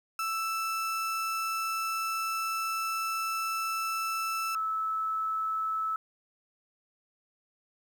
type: tone pair in turn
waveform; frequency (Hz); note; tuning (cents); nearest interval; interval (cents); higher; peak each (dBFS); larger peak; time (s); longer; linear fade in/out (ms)
35% pulse / sine; 1322 / 1305.3; E6 / E6; +5 / -17; unison; 22; first; -28; neither; 0.19-4.55 / 4.55-5.96; first; 2
effects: 10-bit